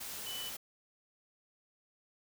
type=tone in noise; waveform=sine; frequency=2993 Hz; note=F#7; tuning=19 cents sharp; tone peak=-41 dBFS; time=0.26-0.5 s; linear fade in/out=10 ms; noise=white; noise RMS=-43 dBFS; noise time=0-0.57 s; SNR=-1 dB; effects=none